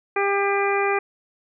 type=harmonic tone; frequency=399.2 Hz; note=G4; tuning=32 cents sharp; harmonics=1 / 2 / 3 / 4 / 5 / 6; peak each=-22 / -25 / -27 / -30 / -29 / -28 dBFS; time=0.16-0.99 s; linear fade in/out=5 ms; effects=none